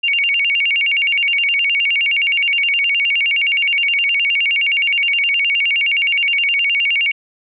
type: tone with vibrato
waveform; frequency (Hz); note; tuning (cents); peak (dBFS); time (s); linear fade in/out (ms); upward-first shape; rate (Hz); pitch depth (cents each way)
sine; 2498; D#7; +6; -13; 0.03-7.12; 10; square; 9.6; 190
effects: none